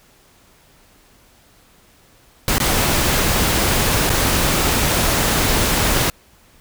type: noise with dropouts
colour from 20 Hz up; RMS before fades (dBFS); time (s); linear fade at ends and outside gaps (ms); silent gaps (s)
pink; -17; 2.48-6.1; 1; 2.582-2.601 / 4.095-4.101
effects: pink hiss -52 dBFS RMS until 6.6 s